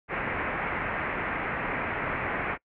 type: low-pass noise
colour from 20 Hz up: white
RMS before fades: -31 dBFS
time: 0.08-2.58 s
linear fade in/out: 50 ms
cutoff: 2300 Hz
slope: 48 dB/octave
effects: noise-tail reverb RT60 0.1 s tail -24 dB re dry